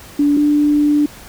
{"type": "tone pair in turn", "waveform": "sine", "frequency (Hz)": [289.5, 294.6], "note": ["D4", "D4"], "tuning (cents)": [-25, 6], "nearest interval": "unison", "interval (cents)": 31, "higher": "second", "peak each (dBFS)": -10, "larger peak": "neither", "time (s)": [[0.19, 0.37], [0.37, 1.06]], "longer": "second", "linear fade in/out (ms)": 5, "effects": ["pink hiss -38 dBFS RMS until 1.28 s"]}